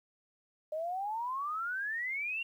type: exponential sweep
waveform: sine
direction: up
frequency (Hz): 605 to 2794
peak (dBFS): -33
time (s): 0.72-2.43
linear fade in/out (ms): 5
effects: 11-bit